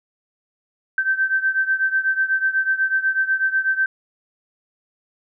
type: beating tone pair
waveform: sine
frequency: 1550 / 1558.1 Hz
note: G6 / G6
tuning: -20 / -11 cents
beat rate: 8.1 Hz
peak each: -19 / -22 dBFS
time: 0.98-3.86 s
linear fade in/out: 2 ms
effects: none